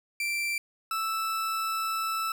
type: tone pair in turn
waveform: 40% pulse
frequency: 2349 / 1318.3 Hz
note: D7 / E6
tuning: 0 / 0 cents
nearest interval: minor seventh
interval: 1000 cents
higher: first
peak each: -27 dBFS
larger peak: neither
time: 0.2-0.58 / 0.91-2.32 s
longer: second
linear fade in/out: 2 ms
effects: none